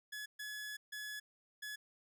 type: tone bursts at uneven times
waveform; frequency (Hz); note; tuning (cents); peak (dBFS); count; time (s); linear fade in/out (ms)
sawtooth; 1700; G#6; +40; -39; 4; 0.12-0.26 / 0.39-0.77 / 0.92-1.2 / 1.62-1.76; 10
effects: none